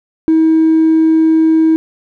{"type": "tone with hard clipping", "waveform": "sine", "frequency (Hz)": 320.2, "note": "D#4", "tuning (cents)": 50, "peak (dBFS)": -7, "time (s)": [0.28, 1.76], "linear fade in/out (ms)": 0, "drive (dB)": 1, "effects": []}